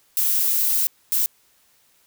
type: noise bursts at uneven times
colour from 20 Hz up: violet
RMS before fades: -20 dBFS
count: 2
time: 0.17-0.87 / 1.12-1.26 s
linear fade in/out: 0 ms
effects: white hiss -60 dBFS RMS until 2.06 s